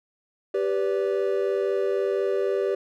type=chord; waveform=triangle; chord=G major; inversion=none; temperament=equal with one note detuned; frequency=392 / 493.9 / 577.9 Hz; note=G4 / B4 / D5; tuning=0 / 0 / -28 cents; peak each=-22 / -26 / -27 dBFS; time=0.54-2.75 s; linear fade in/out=5 ms; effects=none